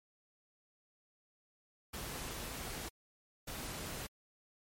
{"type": "noise bursts at uneven times", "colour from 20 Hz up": "pink", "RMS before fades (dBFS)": -43, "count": 2, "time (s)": [[1.93, 2.89], [3.47, 4.07]], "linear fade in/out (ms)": 10, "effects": ["MP3 64 kbps"]}